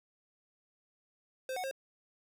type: tone with pitch steps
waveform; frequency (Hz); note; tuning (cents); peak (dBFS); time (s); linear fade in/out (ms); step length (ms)
square; 521 / 737 / 535; C5 / F#5 / C5; -7 / -7 / +38; -36; 1.49-1.712; 2; 74
effects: none